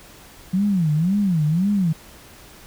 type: tone with vibrato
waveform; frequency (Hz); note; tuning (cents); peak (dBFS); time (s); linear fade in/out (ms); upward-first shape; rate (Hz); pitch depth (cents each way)
sine; 175.8; F3; +12; -16; 0.53-1.93; 10; sine; 1.9; 280
effects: pink hiss -45 dBFS RMS until 2.66 s